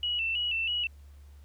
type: tone with vibrato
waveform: sine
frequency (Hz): 2794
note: F7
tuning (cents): 0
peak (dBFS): -27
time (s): 0.03-0.87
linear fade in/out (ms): 2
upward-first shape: square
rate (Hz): 3.1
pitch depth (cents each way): 74
effects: added 71 Hz sine -48 dBFS peak until 1.44 s + pink hiss -66 dBFS RMS until 1.44 s